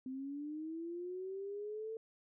sine linear sweep, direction up, 256.2 to 449.2 Hz, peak -40 dBFS, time 0.06-1.97 s, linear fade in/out 2 ms, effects none

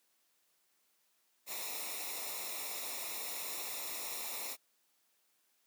white noise with comb filter, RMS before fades -41 dBFS, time 1.46-4.57 s, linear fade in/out 50 ms, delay 0.64 ms, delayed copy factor -0.75, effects white hiss -75 dBFS RMS until 5.66 s + high-pass 200 Hz 12 dB/octave

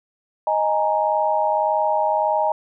sine chord, D# suspended fourth, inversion none, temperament equal, 622.3 / 830.6 / 932.3 Hz, D#5 / G#5 / A#5, 0 / 0 / 0 cents, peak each -21 / -21 / -22 dBFS, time 0.47-2.52 s, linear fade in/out 2 ms, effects none

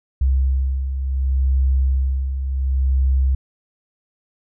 sine beating tone pair, 65.6 / 66.29 Hz, C2 / C2, +5 / +23 cents, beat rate 0.69 Hz, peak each -24 / -16 dBFS, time 0.21-3.35 s, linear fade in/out 5 ms, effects none

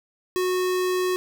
square tone, 366.7 Hz, F#4, 15 cents flat, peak -22 dBFS, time 0.36-1.16 s, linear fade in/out 0 ms, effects none

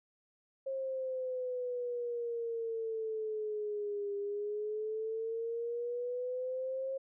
sine exponential two-way sweep, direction down then up, 538 to 402.7 to 538 Hz, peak -34 dBFS, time 0.66-6.98 s, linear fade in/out 10 ms, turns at 4.16 s, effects none

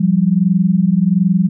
sine tone pair together, 173.56 / 194.9 Hz, F3 / G3, -10 / -10 cents, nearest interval major second, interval 200 cents, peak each -13 dBFS, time 0-1.49 s, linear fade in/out 10 ms, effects none

